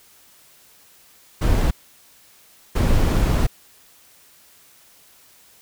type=noise bursts at uneven times; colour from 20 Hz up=brown; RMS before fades=-17 dBFS; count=2; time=1.41-1.71 / 2.75-3.47 s; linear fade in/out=10 ms; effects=white hiss -52 dBFS RMS until 5.61 s